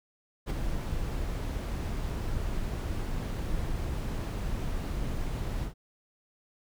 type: noise with ADSR envelope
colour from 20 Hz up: brown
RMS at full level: -27 dBFS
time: 0.46-5.74 s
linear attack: 39 ms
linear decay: 17 ms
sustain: -5 dB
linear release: 110 ms
effects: none